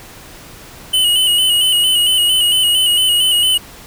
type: tone with vibrato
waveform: square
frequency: 2960 Hz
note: F#7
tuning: in tune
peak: -11 dBFS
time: 0.93-3.58 s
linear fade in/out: 10 ms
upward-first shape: square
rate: 4.4 Hz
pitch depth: 41 cents each way
effects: pink hiss -37 dBFS RMS until 3.86 s